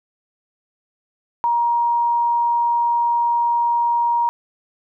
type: tone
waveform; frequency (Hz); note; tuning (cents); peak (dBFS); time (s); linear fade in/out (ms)
sine; 945; A#5; +23; -15; 1.44-4.29; 0
effects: none